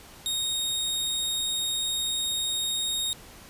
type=tone; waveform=sawtooth; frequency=3729 Hz; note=A#7; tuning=in tune; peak=-23 dBFS; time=0.26-3.13 s; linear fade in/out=0 ms; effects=pink hiss -48 dBFS RMS until 3.49 s + resampled to 32000 Hz